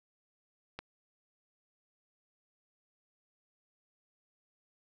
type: click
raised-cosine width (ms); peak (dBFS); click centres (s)
0.3; -24; 0.79
effects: none